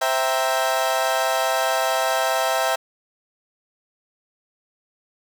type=chord; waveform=30% pulse; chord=C dominant seventh; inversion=none; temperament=equal; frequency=523.3 / 659.3 / 784 / 932.3 Hz; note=C5 / E5 / G5 / Bb5; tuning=0 / 0 / 0 / 0 cents; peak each=-24 / -20 / -22 / -25 dBFS; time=0.01-2.76 s; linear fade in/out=10 ms; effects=none